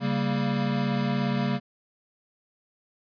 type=chord; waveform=square; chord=G diminished; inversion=second; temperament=equal; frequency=138.59 / 196 / 233.1 Hz; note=Db3 / G3 / Bb3; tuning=0 / 0 / 0 cents; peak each=-29 dBFS; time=0-1.6 s; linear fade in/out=50 ms; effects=resampled to 11025 Hz